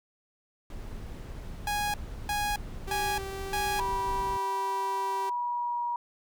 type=noise; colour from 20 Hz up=brown; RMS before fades=-39 dBFS; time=0.7-4.37 s; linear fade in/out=2 ms
type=tone bursts; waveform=sawtooth; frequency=828 Hz; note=G#5; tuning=5 cents flat; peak=-24 dBFS; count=4; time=1.67-3.8 s; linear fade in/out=2 ms; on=270 ms; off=350 ms
type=tone; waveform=sawtooth; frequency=388.8 Hz; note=G4; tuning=14 cents flat; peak=-32 dBFS; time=2.87-5.3 s; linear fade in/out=10 ms
type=tone with pitch glide; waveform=sine; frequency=976 to 957 Hz; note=B5 to A#5; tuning=-21 to +45 cents; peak=-28 dBFS; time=3.79-5.96 s; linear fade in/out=2 ms; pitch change=-34 cents; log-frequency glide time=5-5.84 s
effects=none